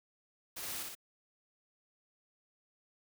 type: noise with echo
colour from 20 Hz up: white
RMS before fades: -43 dBFS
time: 0.56-0.83 s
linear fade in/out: 10 ms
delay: 61 ms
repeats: 2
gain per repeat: -2 dB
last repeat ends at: 0.952 s
effects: none